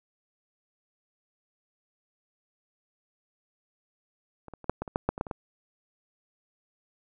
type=clicks; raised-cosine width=1 ms; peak=-29 / -27 / -30 / -10 / -17 / -24 / -11 / -10 / -22 / -13 / -25 / -18 dBFS; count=12; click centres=4.483 / 4.537 / 4.643 / 4.696 / 4.82 / 4.878 / 4.959 / 5.09 / 5.179 / 5.211 / 5.268 / 5.312 s; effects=none